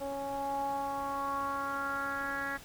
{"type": "tone with low-pass filter sweep", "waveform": "10% pulse", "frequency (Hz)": 277.2, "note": "C#4", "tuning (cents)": 0, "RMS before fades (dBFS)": -35, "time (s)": [0, 2.58], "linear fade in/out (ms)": 20, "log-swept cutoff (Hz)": [660, 1800], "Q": 5.2, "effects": ["pink hiss -51 dBFS RMS until 2.64 s"]}